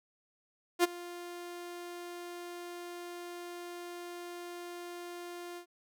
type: tone with ADSR envelope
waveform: sawtooth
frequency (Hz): 350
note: F4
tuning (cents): +4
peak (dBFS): -17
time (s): 0.79-5.66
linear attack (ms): 48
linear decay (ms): 20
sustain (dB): -21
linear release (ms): 90
effects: none